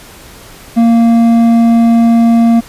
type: tone with hard clipping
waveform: triangle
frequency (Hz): 231.4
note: A#3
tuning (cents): -13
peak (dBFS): -6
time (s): 0.76-2.61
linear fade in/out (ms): 20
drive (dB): 10
effects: pink hiss -35 dBFS RMS until 2.68 s + resampled to 32000 Hz